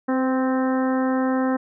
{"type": "harmonic tone with a mistuned harmonic", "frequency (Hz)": 260.8, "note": "C4", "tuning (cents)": -5, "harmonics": [1, 2, 3, 4, 5, 6, 7], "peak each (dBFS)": [-20, -26, -30, -32, -34, -36, -37], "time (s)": [0.08, 1.57], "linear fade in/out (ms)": 10, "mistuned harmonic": 2, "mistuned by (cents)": -16, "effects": []}